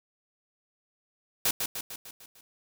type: noise with echo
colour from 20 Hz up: white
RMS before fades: -25 dBFS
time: 1.45-1.51 s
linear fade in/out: 5 ms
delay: 150 ms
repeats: 6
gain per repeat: -5 dB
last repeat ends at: 2.41 s
effects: none